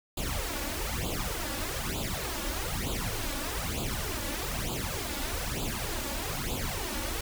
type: noise with flanger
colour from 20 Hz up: pink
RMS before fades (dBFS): -33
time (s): 0.17-7.21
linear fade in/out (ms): 5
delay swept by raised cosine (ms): 0.26 to 3.56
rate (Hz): 1.1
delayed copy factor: +0.8
effects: none